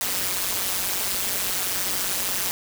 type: noise with amplitude modulation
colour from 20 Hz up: white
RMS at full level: -22 dBFS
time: 0.01-2.51 s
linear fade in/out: 0 ms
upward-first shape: sine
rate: 187 Hz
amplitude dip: 85%
effects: none